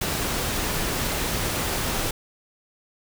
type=noise; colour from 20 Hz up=pink; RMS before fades=-26 dBFS; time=0.01-2.11 s; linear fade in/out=5 ms; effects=none